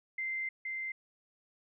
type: tone pair in turn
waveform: sine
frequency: 2083 / 2083 Hz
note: C7 / C7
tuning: -8 / -8 cents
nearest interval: unison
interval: 0 cents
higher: neither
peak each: -33 / -35 dBFS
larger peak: first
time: 0.18-0.49 / 0.65-0.92 s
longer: first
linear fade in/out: 5 ms
effects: none